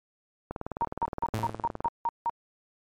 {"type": "click train", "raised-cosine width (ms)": 1, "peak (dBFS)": -19, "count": 27, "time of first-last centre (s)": [0.51, 1.857], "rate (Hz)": 19.3}
{"type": "tone bursts", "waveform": "sine", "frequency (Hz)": 932.3, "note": "A#5", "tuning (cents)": 0, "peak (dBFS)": -24, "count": 8, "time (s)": [0.81, 2.296], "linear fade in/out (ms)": 0, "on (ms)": 37, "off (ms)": 170}
{"type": "tone with exponential decay", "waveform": "sawtooth", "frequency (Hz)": 110, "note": "A2", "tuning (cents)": 0, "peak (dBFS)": -23, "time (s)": [1.34, 1.8], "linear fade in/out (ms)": 0, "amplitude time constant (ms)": 100}
{"effects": ["MP3 64 kbps"]}